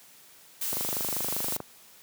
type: noise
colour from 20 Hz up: blue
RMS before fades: -31 dBFS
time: 0.61-1.57 s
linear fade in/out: 5 ms
type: click train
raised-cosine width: 1 ms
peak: -20 dBFS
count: 23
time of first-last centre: 0.73-1.603 s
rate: 25.2 Hz
effects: white hiss -54 dBFS RMS until 2.02 s + high-pass 100 Hz 12 dB/octave